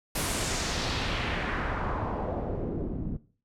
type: noise with low-pass filter sweep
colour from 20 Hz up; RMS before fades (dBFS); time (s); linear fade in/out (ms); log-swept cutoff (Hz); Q
pink; -31; 0.15-3.17; 5; 12000 to 220; 1.6
effects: noise-tail reverb RT60 0.4 s tail -17 dB re dry